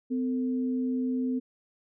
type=tone pair together; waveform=sine; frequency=254.9 / 448.3 Hz; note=C4 / A4; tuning=-45 / +32 cents; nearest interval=minor seventh; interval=977 cents; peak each=-26 / -38 dBFS; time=0.1-1.4 s; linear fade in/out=20 ms; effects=none